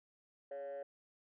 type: tone with frequency modulation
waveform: sine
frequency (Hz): 560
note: C#5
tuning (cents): +18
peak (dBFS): -39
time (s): 0.51-0.83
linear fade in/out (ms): 5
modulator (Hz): 145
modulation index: 0.55
effects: tanh soft clip ceiling -41 dBFS